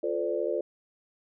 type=chord; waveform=sine; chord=D minor seventh; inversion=first; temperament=equal with one note detuned; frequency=349.2 / 440 / 512.5 / 587.3 Hz; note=F4 / A4 / C5 / D5; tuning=0 / 0 / -36 / 0 cents; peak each=-32 dBFS; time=0.03-0.61 s; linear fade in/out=5 ms; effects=none